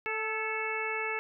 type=harmonic tone with a mistuned harmonic; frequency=440 Hz; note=A4; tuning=in tune; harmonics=1 / 2 / 3 / 4 / 5 / 6; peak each=-37 / -39 / -39 / -39 / -35 / -38 dBFS; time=0.06-1.19 s; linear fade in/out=0 ms; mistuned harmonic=4; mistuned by=-42 cents; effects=none